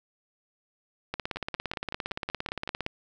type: two click trains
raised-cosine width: 0.3 ms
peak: -19 / -15 dBFS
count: 9 / 31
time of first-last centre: 1.36-2.864 / 1.14-2.864 s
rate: 5.32 / 17.4 Hz
effects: none